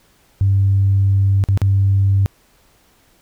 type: tone with dropouts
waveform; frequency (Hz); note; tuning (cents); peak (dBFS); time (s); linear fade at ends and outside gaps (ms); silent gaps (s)
sine; 98; G2; 0; -10; 0.41-2.26; 0; 1.439-1.487 / 1.575-1.617
effects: tanh soft clip ceiling -6 dBFS + pink hiss -55 dBFS RMS until 3.21 s